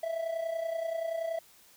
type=tone with amplitude modulation; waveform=triangle; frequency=659.3 Hz; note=E5; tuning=in tune; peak=-26 dBFS; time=0.03-1.39 s; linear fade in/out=5 ms; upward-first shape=sine; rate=30.5 Hz; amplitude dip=65%; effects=white hiss -59 dBFS RMS until 1.76 s